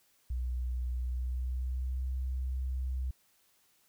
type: tone with pitch glide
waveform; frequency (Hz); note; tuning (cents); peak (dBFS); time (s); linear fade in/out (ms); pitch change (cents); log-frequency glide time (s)
sine; 61.74 to 64.4; B1 to C2; 0 to -27; -31; 0.3-3.11; 5; +73; 0.97-2.1
effects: white hiss -69 dBFS RMS until 3.88 s